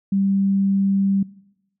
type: tone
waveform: sine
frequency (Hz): 196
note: G3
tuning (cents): 0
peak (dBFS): -16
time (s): 0.12-1.23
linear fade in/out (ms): 5
effects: noise-tail reverb RT60 0.9 s tail -21 dB re dry